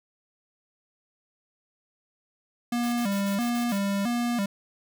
square tone with vibrato, 218.1 Hz, A3, 15 cents flat, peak -25 dBFS, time 2.72-4.46 s, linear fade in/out 5 ms, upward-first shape square, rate 1.5 Hz, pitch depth 160 cents each way
white noise bursts, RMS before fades -42 dBFS, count 7, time 2.83-3.784 s, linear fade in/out 5 ms, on 96 ms, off 47 ms
effects none

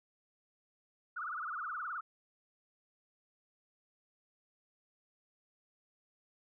sine tone with vibrato, 1318.5 Hz, E6, in tune, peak -37 dBFS, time 1.16-2.01 s, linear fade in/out 10 ms, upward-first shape triangle, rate 19 Hz, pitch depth 240 cents each way, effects none

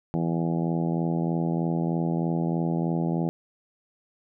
harmonic tone, 83.2 Hz, E2, 17 cents sharp, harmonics 2 / 3 / 4 / 5 / 6 / 7 / 8 / 9 / 10, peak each -25 / -31 / -31 / -38 / -39 / -40 / -40 / -39 / -41 dBFS, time 0.14-3.29 s, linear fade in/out 0 ms, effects none

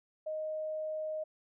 sine tone, 622.3 Hz, D#5, in tune, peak -34 dBFS, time 0.26-1.24 s, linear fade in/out 10 ms, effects none

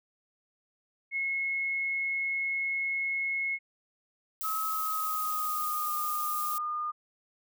sine tone, 2175 Hz, C#7, 33 cents flat, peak -28 dBFS, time 1.11-3.59 s, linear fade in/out 50 ms
violet noise, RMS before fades -36 dBFS, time 4.41-6.58 s, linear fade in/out 0 ms
sine tone with pitch glide, 1283 to 1217.3 Hz, E6 to D#6, -47 to -38 cents, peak -30 dBFS, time 4.43-6.92 s, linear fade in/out 20 ms, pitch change -91 cents, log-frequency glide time 4.64-5.92 s
effects none

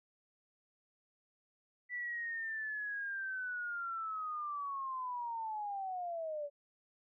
sine linear sweep, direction down, 1975.5 to 567 Hz, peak -37 dBFS, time 1.89-6.5 s, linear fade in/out 50 ms, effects none

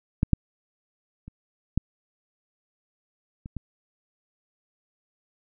clicks, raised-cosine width 5 ms, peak -8 / -6 / -28 / -9 / -25 / -20 dBFS, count 6, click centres 0.231 / 0.333 / 1.28 / 1.776 / 3.459 / 3.567 s, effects none

